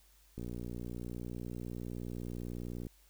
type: click train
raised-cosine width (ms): 3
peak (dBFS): -29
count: 150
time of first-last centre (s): 0.38-2.867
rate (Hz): 59.9
effects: added 50 Hz sine -64 dBFS peak until 3.09 s + white hiss -67 dBFS RMS until 3.09 s